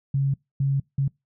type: tone bursts at uneven times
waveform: sine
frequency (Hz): 137.6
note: C#3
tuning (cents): -12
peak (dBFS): -19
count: 3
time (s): 0.14-0.34 / 0.6-0.8 / 0.98-1.08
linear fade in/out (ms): 5
effects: noise-tail reverb RT60 0.2 s tail -25 dB re dry